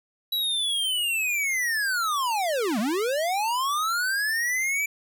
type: linear two-way sweep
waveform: square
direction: down then up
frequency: 3936 to 195.7 to 2335 Hz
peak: -24 dBFS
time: 0.32-4.86 s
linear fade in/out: 5 ms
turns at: 2.79 s
effects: none